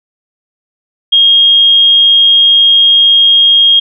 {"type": "tone", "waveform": "sine", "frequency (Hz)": 3249, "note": "G#7", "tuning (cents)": -39, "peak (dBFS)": -3, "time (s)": [1.12, 3.8], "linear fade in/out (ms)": 10, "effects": []}